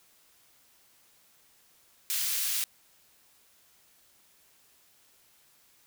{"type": "high-pass noise", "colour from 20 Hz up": "white", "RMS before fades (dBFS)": -30, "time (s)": [2.1, 2.64], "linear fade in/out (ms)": 0, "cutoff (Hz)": 2300, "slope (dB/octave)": 12, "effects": ["white hiss -63 dBFS RMS until 5.86 s"]}